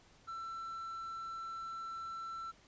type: tone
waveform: triangle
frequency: 1340 Hz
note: E6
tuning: 28 cents sharp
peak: -39 dBFS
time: 0.27-2.52 s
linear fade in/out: 20 ms
effects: pink hiss -64 dBFS RMS until 2.67 s + resampled to 16000 Hz